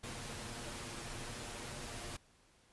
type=noise with comb filter; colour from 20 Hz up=pink; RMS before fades=-45 dBFS; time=0.03-2.17 s; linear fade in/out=10 ms; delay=8.5 ms; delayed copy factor=+0.55; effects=pink hiss -68 dBFS RMS until 2.72 s + resampled to 24000 Hz